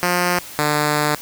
5% pulse tone pair in turn, 177.5 / 149.26 Hz, F3 / D3, +28 / +28 cents, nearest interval minor third, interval 300 cents, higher first, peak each -5 dBFS, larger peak neither, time 0.03-0.39 / 0.59-1.15 s, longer second, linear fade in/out 0 ms, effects white hiss -36 dBFS RMS until 1.21 s

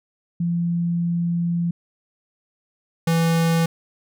sine / square tone pair in turn, 171.3 / 165.56 Hz, F3 / E3, -33 / +8 cents, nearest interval minor second, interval 59 cents, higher first, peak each -19 / -17 dBFS, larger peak second, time 0.4-1.71 / 3.07-3.66 s, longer first, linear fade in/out 5 ms, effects none

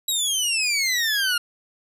20% pulse exponential sweep, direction down, 3893 to 1400 Hz, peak -15 dBFS, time 0.08-1.38 s, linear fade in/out 5 ms, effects resampled to 32000 Hz + 9-bit

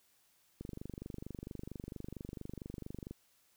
click train, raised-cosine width 3 ms, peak -30 dBFS, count 62, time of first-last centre 0.61-3.11 s, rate 24.4 Hz, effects white hiss -71 dBFS RMS until 3.56 s

